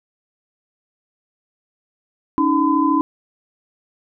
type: tone cluster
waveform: sine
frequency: 282.7 / 316.3 / 1014 Hz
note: C#4 / D#4 / B5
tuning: +34 / +29 / +45 cents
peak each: -18 dBFS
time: 2.38-3.01 s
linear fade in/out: 0 ms
effects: none